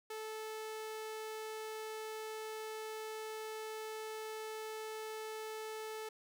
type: tone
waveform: sawtooth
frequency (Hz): 436.4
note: A4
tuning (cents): -14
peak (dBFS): -38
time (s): 0.1-6.09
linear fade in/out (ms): 5
effects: none